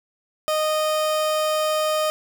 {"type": "tone", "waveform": "30% pulse", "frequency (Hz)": 618, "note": "D#5", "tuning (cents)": -12, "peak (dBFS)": -17, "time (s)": [0.48, 2.1], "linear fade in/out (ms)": 0, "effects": []}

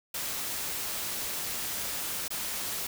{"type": "noise with dropouts", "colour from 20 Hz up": "white", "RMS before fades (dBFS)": -34, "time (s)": [0.14, 2.87], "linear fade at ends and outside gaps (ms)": 5, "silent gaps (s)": [2.281, 2.304], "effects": []}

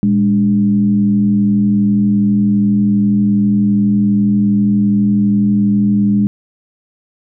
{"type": "tone with frequency modulation", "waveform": "sine", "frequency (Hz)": 203.7, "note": "G#3", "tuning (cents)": -33, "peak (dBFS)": -9, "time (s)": [0.03, 6.27], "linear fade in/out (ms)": 0, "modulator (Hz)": 87.8, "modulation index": 0.53, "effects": []}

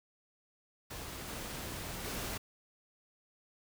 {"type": "noise with level steps", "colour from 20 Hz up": "pink", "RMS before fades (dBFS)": [-44, -42, -39], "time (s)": [0.9, 2.38], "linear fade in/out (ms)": 10, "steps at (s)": [1.27, 2.04], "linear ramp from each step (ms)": 5, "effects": []}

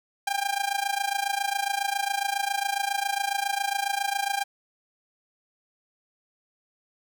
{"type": "tone with amplitude modulation", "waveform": "sawtooth", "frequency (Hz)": 798, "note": "G5", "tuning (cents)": 31, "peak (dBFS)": -18, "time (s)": [0.27, 4.44], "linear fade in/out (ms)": 5, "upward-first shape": "sine", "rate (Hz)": 27.3, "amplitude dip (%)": 85, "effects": []}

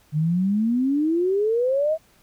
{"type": "exponential sweep", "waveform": "sine", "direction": "up", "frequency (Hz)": [146.83, 653], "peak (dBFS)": -18, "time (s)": [0.12, 1.98], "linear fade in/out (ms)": 50, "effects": ["pink hiss -58 dBFS RMS until 2.22 s"]}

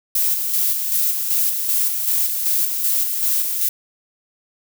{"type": "noise with tremolo", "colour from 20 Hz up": "violet", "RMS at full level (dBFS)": -18, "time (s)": [0.15, 3.69], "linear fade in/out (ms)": 5, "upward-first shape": "square", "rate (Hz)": 2.6, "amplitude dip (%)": 40, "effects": []}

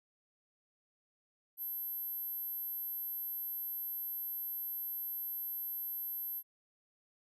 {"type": "tone", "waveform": "sine", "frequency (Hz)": 12700, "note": "G9", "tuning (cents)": 21, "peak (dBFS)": -37, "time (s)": [1.57, 6.43], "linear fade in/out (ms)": 50, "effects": []}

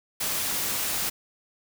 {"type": "noise", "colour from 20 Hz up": "white", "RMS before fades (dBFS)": -28, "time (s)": [0.2, 1.1], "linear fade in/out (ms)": 10, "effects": []}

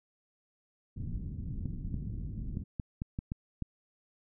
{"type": "low-pass noise", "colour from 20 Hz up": "pink", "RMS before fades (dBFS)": -38, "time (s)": [0.96, 2.64], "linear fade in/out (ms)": 10, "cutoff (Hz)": 220, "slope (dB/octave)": 24}
{"type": "clicks", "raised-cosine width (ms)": 5, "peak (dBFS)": -22, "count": 8, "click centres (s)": [1.657, 1.943, 2.571, 2.798, 3.019, 3.189, 3.319, 3.623]}
{"effects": []}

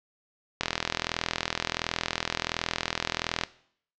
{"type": "click train", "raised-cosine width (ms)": 0.2, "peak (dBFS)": -8, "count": 118, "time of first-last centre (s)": [0.61, 3.436], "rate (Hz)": 41.4, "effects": ["noise-tail reverb RT60 0.6 s tail -18 dB re dry", "low-pass 6000 Hz 12 dB/octave"]}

